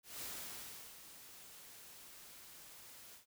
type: noise with ADSR envelope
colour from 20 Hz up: white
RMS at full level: -45 dBFS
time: 0.03-3.26 s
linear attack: 180 ms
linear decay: 750 ms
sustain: -11 dB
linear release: 120 ms
effects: none